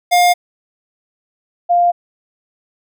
square / sine tone pair in turn, 709 / 699.6 Hz, F5 / F5, +26 / +3 cents, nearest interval unison, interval 23 cents, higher first, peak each -9 dBFS, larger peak neither, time 0.11-0.34 / 1.69-1.92 s, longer neither, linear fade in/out 20 ms, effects none

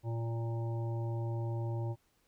harmonic tone, 115.4 Hz, A#2, 17 cents flat, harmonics 1 / 3 / 5 / 7 / 8, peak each -33 / -43 / -47 / -50 / -51 dBFS, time 0.03-1.96 s, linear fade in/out 50 ms, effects pink hiss -73 dBFS RMS until 2.27 s

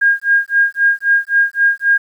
sine tone with tremolo, 1620 Hz, G#6, 43 cents flat, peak -7 dBFS, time 0.01-1.98 s, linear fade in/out 10 ms, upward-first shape sine, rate 3.8 Hz, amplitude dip 100%, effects 8-bit

